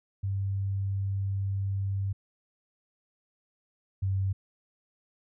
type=tone pair in turn; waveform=sine; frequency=98 / 96.43 Hz; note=G2 / G2; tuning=0 / -28 cents; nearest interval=unison; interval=28 cents; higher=first; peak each=-27 / -25 dBFS; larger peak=second; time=0.23-2.13 / 4.02-4.33 s; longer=first; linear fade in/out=10 ms; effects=none